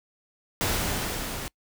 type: noise with level ramp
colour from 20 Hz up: pink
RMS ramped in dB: -25 to -35 dBFS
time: 0.61-1.48 s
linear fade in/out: 0 ms
effects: noise-tail reverb RT60 0.1 s tail -25 dB re dry